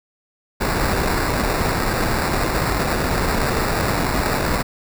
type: noise with sample-and-hold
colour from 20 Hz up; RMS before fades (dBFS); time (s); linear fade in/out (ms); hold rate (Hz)
pink; -20; 0.6-4.63; 20; 3150
effects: none